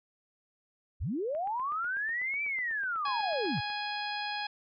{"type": "linear two-way sweep", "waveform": "sine", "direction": "up then down", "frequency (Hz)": [42.71, 2349, 83.3], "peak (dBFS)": -30, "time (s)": [1, 3.61], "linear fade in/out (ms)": 20, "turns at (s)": 2.43}
{"type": "click train", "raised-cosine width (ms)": 0.5, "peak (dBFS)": -36, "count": 20, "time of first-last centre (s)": [1.35, 3.701], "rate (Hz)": 8.08}
{"type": "harmonic tone", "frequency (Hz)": 830.6, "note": "G#5", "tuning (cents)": 0, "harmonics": [1, 2, 3, 4, 5, 6], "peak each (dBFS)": [-36, -39, -41, -42, -43, -44], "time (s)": [3.05, 4.47], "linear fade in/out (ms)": 5}
{"effects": []}